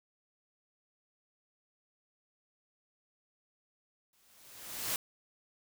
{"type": "noise with exponential growth", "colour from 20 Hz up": "white", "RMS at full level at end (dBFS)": -32, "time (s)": [4.13, 4.96], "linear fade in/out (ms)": 2, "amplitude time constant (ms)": 180, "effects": []}